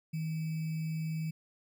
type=tone with sample-and-hold; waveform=sine; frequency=159.4 Hz; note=D#3; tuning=42 cents sharp; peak=-32 dBFS; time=0.13-1.31 s; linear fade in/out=10 ms; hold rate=2450 Hz; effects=none